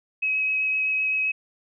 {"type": "tone with vibrato", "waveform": "sine", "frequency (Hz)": 2551, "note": "D#7", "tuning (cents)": 43, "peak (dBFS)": -21, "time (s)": [0.22, 1.32], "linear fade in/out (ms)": 10, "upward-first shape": "sine", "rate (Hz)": 7.8, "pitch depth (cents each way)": 9, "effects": []}